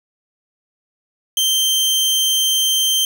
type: tone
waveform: sawtooth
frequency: 3136 Hz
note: G7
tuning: in tune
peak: -11 dBFS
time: 1.37-3.05 s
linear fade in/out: 2 ms
effects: none